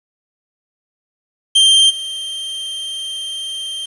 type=tone with level steps; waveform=45% pulse; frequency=3159 Hz; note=G7; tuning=13 cents sharp; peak=-7 / -22 dBFS; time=1.55-3.86 s; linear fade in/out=10 ms; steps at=1.89 s; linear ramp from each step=20 ms; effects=resampled to 24000 Hz + 7-bit